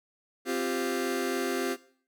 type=chord; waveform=sawtooth; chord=C suspended fourth; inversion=none; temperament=just; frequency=261.6 / 348.8 / 392.4 Hz; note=C4 / F4 / G4; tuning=0 / -2 / +2 cents; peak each=-28 dBFS; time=0.45-1.77 s; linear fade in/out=50 ms; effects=noise-tail reverb RT60 0.5 s tail -17 dB re dry